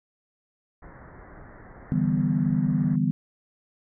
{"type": "low-pass noise", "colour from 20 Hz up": "pink", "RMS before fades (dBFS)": -46, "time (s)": [0.82, 2.96], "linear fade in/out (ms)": 5, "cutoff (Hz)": 2000, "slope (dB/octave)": 96}
{"type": "chord", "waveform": "sine", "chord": "E minor seventh", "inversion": "third", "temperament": "equal", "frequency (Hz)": [146.83, 164.81, 196, 246.9], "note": ["D3", "E3", "G3", "B3"], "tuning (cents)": [0, 0, 0, 0], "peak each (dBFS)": -26, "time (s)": [1.92, 3.11], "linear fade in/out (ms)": 0}
{"effects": []}